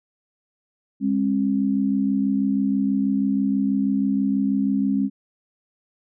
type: tone pair together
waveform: sine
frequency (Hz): 203.2 / 269.4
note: G#3 / C#4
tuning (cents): -38 / -49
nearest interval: perfect fourth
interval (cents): 489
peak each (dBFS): -21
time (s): 1-5.1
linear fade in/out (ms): 50
effects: none